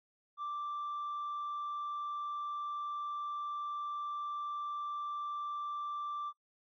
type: tone with tanh clipping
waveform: sine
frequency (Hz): 1174.7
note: D6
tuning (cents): 0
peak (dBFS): -37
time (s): 0.37-6.33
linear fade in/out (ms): 50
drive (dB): 1
effects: noise-tail reverb RT60 0.1 s tail -21 dB re dry